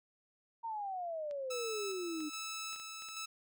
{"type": "exponential sweep", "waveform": "sine", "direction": "down", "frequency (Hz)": [932.3, 293.7], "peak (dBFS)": -37, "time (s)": [0.63, 2.3], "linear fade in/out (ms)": 20}
{"type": "clicks", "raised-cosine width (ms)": 0.2, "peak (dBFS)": -38, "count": 7, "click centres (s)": [1.311, 2.205, 2.73, 2.761, 2.799, 3.022, 3.087]}
{"type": "tone with tremolo", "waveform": "10% pulse", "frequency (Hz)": 1308, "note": "E6", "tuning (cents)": -14, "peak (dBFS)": -32, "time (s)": [1.5, 3.26], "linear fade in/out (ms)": 10, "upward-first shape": "square", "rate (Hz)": 1.2, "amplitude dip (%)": 40}
{"effects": []}